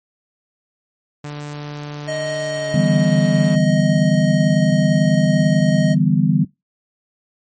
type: tone with pitch glide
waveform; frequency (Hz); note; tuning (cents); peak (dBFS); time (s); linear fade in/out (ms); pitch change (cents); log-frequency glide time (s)
sawtooth; 147.1 to 142.25; D3 to C#3; +3 to +45; -23; 1.24-3.56; 5; -58; 2.44-2.78
type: tone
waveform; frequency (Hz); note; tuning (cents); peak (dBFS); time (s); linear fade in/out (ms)
square; 625; D#5; +8; -22; 2.07-5.95; 20
type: chord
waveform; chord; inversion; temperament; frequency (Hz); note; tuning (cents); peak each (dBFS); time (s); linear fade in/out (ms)
sine; E minor seventh; third; equal; 146.83 / 164.81 / 196 / 246.9; D3 / E3 / G3 / B3; 0 / 0 / 0 / 0; -17 / -17 / -18 / -20; 2.74-6.45; 5
effects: noise-tail reverb RT60 0.2 s tail -21 dB re dry + MP3 32 kbps